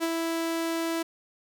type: tone with ADSR envelope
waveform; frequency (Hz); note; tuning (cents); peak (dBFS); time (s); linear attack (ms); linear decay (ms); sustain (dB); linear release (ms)
sawtooth; 330.1; E4; +2; -20; 0-1.03; 34; 39; -3; 10
effects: none